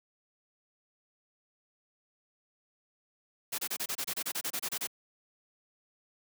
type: noise bursts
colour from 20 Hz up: white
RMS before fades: -34 dBFS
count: 15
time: 3.52-4.872 s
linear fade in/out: 10 ms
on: 64 ms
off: 28 ms
effects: high-pass 150 Hz 12 dB/octave